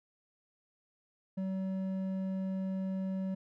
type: tone with hard clipping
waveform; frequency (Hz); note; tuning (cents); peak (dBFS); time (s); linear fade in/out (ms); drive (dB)
sine; 190; F#3; +46; -34; 1.37-3.35; 10; 6
effects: none